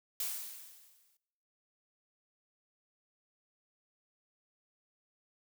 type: noise with exponential decay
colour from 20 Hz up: blue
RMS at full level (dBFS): -34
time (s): 0.2-1.17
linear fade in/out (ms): 2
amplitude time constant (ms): 210
effects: noise-tail reverb RT60 1.0 s tail -22 dB re dry